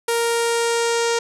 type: tone with low-pass filter sweep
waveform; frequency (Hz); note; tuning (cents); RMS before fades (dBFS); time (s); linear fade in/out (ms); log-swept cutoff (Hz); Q
sawtooth; 466.2; A#4; 0; -20; 0.08-1.19; 5; 11000 to 6900; 2
effects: none